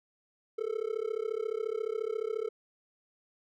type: tone with amplitude modulation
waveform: triangle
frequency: 440 Hz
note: A4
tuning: in tune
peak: -25 dBFS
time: 0.58-2.49 s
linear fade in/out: 10 ms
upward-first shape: sine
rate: 34.3 Hz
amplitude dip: 100%
effects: none